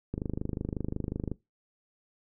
click train, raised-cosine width 3 ms, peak -19 dBFS, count 31, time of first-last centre 0.14-1.316 s, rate 25.5 Hz, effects noise-tail reverb RT60 0.2 s tail -20 dB re dry

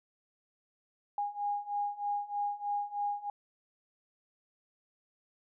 sine beating tone pair, 817 / 820.2 Hz, G#5 / G#5, -29 / -22 cents, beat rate 3.2 Hz, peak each -36 / -34 dBFS, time 1.18-3.3 s, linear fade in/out 2 ms, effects none

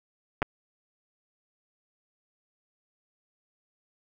clicks, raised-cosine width 0.5 ms, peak -11 dBFS, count 2, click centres 0.42 / 0.427 s, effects none

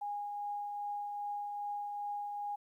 sine tone with tremolo, 821 Hz, G#5, 20 cents flat, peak -35 dBFS, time 0.01-2.56 s, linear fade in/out 10 ms, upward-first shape triangle, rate 2.5 Hz, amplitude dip 30%, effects 12-bit

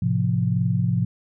sine chord, F major, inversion first, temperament just, 109.13 / 130.96 / 174.61 Hz, A2 / C3 / F3, -14 / +2 / 0 cents, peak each -23 dBFS, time 0.02-1.05 s, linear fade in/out 5 ms, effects none

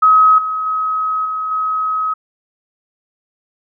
sine tone with level steps, 1273 Hz, D#6, 39 cents sharp, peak -6 / -17 / -15 / -18 / -15 dBFS, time 0.02-2.14 s, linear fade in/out 10 ms, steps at 0.38 / 0.66 / 1.25 / 1.51 s, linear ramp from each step 5 ms, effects none

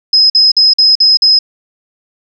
sine tone bursts, 5090 Hz, D#8, 39 cents sharp, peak -4 dBFS, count 6, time 0.13-1.39 s, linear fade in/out 5 ms, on 170 ms, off 48 ms, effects none

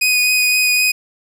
sawtooth tone with vibrato, 2489 Hz, D#7, in tune, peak -9 dBFS, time 0.01-0.92 s, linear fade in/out 10 ms, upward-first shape sine, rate 3.9 Hz, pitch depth 10 cents each way, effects none

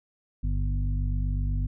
harmonic tone with a mistuned harmonic, 49 Hz, G1, in tune, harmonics 1 / 2 / 3 / 5, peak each -25 / -31 / -35 / -39 dBFS, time 0.43-1.67 s, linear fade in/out 10 ms, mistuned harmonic 1, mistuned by +44 cents, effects none

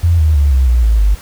sine tone with pitch steps, 85 / 77.95 / 71.48 / 65.54 / 60.1 / 55.12 / 50.54 Hz, F2 / D#2 / D2 / C2 / B1 / A1 / G#1, -46 / +4 / -46 / +4 / -46 / +4 / -46 cents, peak -7 dBFS, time 0.03-1.15 s, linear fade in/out 10 ms, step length 160 ms, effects pink hiss -36 dBFS RMS until 1.21 s

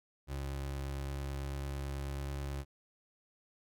30% pulse tone with pitch glide, 68.8 to 69.44 Hz, C#2 to C#2, -12 to +4 cents, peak -34 dBFS, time 0.27-2.65 s, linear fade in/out 50 ms, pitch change +16 cents, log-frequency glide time 0.71-2.5 s, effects none

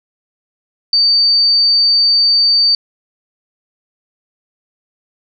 sine tone, 4600 Hz, D8, 37 cents flat, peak -8 dBFS, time 0.93-2.75 s, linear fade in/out 2 ms, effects none

